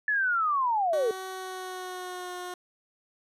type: linear sweep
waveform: sine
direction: down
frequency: 1739 to 417.5 Hz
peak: -23 dBFS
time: 0.08-1.11 s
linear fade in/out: 2 ms
type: tone with pitch glide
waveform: 15% pulse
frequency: 377 to 359.8 Hz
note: F#4 to F#4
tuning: +32 to -48 cents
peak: -29 dBFS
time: 0.93-2.54 s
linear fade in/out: 2 ms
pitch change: -80 cents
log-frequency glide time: 1.27-2.34 s
effects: resampled to 32000 Hz